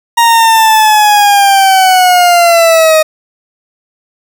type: linear sweep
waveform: 40% pulse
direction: down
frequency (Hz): 938 to 622.3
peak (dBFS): -3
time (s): 0.17-3.03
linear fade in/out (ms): 10
effects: 7-bit